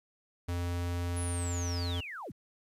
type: tone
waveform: square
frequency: 87.31 Hz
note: F2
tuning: in tune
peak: -32 dBFS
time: 0.48-2.01 s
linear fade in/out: 10 ms
type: linear sweep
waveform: sine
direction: down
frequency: 10548 to 53 Hz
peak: -39 dBFS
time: 1.16-2.32 s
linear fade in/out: 10 ms
effects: resampled to 32000 Hz + 11-bit

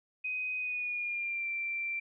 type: tone with pitch glide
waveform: sine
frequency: 2507 to 2353 Hz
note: D#7 to D7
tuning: +12 to +3 cents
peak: -32 dBFS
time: 0.24-2 s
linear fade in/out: 10 ms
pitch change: -109 cents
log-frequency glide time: 0.58-1.47 s
effects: none

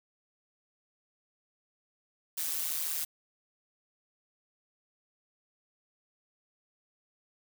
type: noise with amplitude modulation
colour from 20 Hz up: blue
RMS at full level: -30 dBFS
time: 2.37-3.05 s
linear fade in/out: 10 ms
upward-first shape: sine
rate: 161 Hz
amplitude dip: 80%
effects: none

